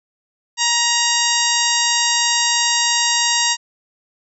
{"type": "harmonic tone", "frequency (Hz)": 943, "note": "A#5", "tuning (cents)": 20, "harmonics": [1, 2, 3, 4, 5, 6, 7, 8], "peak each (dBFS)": [-23, -23, -23, -23, -23, -23, -23, -23], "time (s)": [0.57, 3.57], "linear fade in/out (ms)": 50, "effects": []}